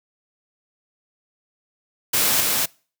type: noise with echo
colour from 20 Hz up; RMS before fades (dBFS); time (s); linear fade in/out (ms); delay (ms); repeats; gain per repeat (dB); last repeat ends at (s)
white; -19; 2.13-2.41; 10; 250; 1; -2; 2.66
effects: noise-tail reverb RT60 0.4 s tail -25 dB re dry + high-pass 80 Hz 12 dB/octave